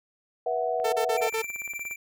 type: chord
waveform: sine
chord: B suspended fourth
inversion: none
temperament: equal with one note detuned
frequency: 484.6 / 659.3 / 740 Hz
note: B4 / E5 / F#5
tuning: -33 / 0 / 0 cents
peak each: -29 dBFS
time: 0.46-1.28 s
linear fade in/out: 5 ms
type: click train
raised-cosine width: 0.5 ms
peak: -32 dBFS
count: 20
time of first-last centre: 0.8-1.911 s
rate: 17.1 Hz
type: tone bursts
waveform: sawtooth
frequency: 446.1 Hz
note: A4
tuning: 24 cents sharp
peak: -22 dBFS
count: 5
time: 0.84-1.423 s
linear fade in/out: 10 ms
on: 87 ms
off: 37 ms
type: tone with tremolo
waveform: square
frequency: 2349 Hz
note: D7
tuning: in tune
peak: -30 dBFS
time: 1.17-1.96 s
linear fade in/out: 5 ms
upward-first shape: triangle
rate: 19 Hz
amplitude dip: 80%
effects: none